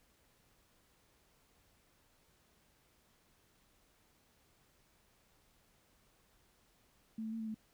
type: tone with pitch steps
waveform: sine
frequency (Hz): 221.5 / 220.3 / 225.3 / 221 / 217.9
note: A3 / A3 / A3 / A3 / A3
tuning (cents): +12 / +2 / +41 / +8 / -17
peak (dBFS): -38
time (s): 7.18-7.545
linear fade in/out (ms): 5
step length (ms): 73
effects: pink hiss -71 dBFS RMS until 7.73 s